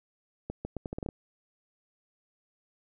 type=accelerating click train; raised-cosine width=2 ms; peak=-21 dBFS; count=9; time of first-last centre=0.5-1.088 s; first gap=150 ms; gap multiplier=0.78; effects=none